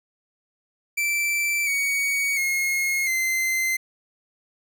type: tone with pitch steps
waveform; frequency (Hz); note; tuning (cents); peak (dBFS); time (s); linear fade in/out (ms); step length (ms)
45% pulse; 2335 / 2244 / 2156 / 2072; D7 / C#7 / C#7 / C7; -11 / +21 / -49 / -17; -21; 0.97-3.77; 10; 700
effects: none